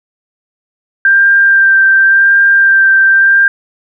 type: tone with vibrato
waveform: sine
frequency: 1581 Hz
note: G6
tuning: 14 cents sharp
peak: -4 dBFS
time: 1.05-3.48 s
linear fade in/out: 2 ms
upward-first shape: sine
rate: 0.91 Hz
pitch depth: 15 cents each way
effects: none